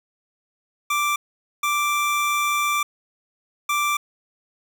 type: tone bursts at uneven times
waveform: 25% pulse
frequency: 1174.7 Hz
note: D6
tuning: in tune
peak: -16 dBFS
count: 3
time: 0.9-1.16 / 1.63-2.83 / 3.69-3.97 s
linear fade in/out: 5 ms
effects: none